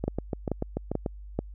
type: two click trains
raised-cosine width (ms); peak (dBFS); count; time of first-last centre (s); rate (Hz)
2; -15 / -13; 8 / 4; 0.04-1.062 / 0.08-1.39; 6.85 / 2.29
effects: added 50 Hz sine -40 dBFS peak until 1.54 s